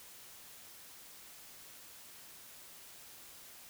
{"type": "silence", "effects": ["white hiss -54 dBFS RMS until 3.69 s"]}